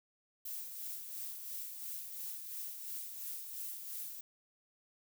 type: noise with tremolo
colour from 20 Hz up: violet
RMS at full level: -42 dBFS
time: 0.45-4.21 s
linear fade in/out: 5 ms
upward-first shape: sine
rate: 2.9 Hz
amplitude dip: 45%
effects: none